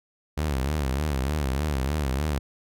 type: tone with vibrato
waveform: sawtooth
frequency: 70.6 Hz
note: C#2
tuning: 32 cents sharp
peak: -20 dBFS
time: 0.37-2.39 s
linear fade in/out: 10 ms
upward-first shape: sine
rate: 3.3 Hz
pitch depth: 160 cents each way
effects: none